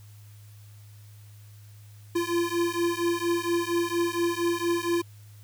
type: beating tone pair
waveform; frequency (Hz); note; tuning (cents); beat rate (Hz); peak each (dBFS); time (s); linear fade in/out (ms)
square; 340.9 / 345.2; F4 / F4; -42 / -20; 4.3; -28; 2.15-5.02; 10
effects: added 104 Hz sine -46 dBFS peak until 5.43 s + white hiss -59 dBFS RMS until 5.43 s